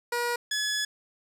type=tone pair in turn; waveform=15% pulse; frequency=479.4 / 1700.5 Hz; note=A#4 / G#6; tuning=+48 / +40 cents; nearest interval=octave + minor seventh; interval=2192 cents; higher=second; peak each=-20 dBFS; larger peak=neither; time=0.12-0.36 / 0.51-0.85 s; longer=second; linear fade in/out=5 ms; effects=resampled to 32000 Hz + 9-bit